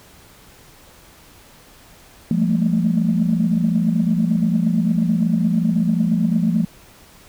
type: tone cluster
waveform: sine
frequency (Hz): 172.5 / 200.9 / 217.4 / 226.3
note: F3 / G3 / A3 / A3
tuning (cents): -21 / +43 / -21 / +49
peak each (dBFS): -18 / -23 / -22 / -19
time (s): 2.31-6.65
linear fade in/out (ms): 2
effects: tanh soft clip ceiling -7 dBFS + pink hiss -47 dBFS RMS until 7.28 s